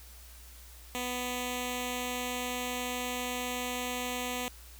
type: tone with notch filter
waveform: 5% pulse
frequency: 248.2 Hz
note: B3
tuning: 9 cents sharp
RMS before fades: -35 dBFS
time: 0.95-4.48 s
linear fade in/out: 0 ms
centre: 1500 Hz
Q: 1.3
effects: added 60 Hz sine -50 dBFS peak until 4.79 s + white hiss -54 dBFS RMS until 4.79 s